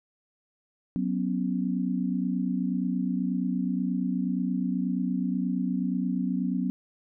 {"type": "chord", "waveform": "sine", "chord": "F# suspended fourth", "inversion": "none", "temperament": "equal with one note detuned", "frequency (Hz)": [185, 246.9, 275.3], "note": ["F#3", "B3", "C#4"], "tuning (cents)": [0, 0, -12], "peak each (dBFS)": [-28, -29, -32], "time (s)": [0.96, 6.7], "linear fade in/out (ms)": 0, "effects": []}